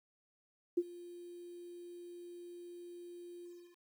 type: tone with ADSR envelope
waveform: sine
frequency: 349.2 Hz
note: F4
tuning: in tune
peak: -26 dBFS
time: 0.77-3.78 s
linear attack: 9 ms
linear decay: 46 ms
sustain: -21 dB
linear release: 330 ms
effects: 11-bit